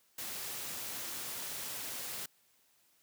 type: noise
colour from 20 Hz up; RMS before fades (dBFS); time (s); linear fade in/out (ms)
white; -41; 0.18-2.26; 5
effects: white hiss -70 dBFS RMS until 3.02 s + high-pass 80 Hz 12 dB/octave